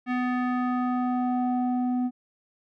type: tone with low-pass filter sweep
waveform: square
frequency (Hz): 249.4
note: B3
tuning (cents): +17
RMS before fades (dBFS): -26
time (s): 0.06-2.11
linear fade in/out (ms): 50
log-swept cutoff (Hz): 2100 to 500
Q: 2
effects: none